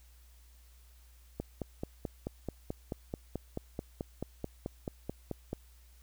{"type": "click train", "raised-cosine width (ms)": 2, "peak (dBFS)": -22, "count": 20, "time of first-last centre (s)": [1.4, 5.53], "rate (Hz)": 4.6, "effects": ["added 60 Hz sine -56 dBFS peak until 6.02 s", "white hiss -66 dBFS RMS until 6.02 s"]}